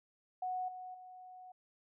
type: tone with level steps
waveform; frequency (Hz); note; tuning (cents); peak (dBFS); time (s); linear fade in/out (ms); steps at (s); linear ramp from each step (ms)
sine; 737; F#5; -7; -35 / -44 / -50; 0.42-1.52; 5; 0.68 / 0.94; 5
effects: none